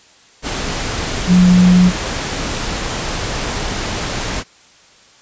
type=tone in noise; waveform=sine; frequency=180.5 Hz; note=F#3; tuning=43 cents flat; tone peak=-6 dBFS; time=1.27-1.92 s; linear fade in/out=50 ms; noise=pink; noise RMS=-21 dBFS; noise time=0.42-4.44 s; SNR=+12 dB; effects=white hiss -47 dBFS RMS until 5.21 s + resampled to 16000 Hz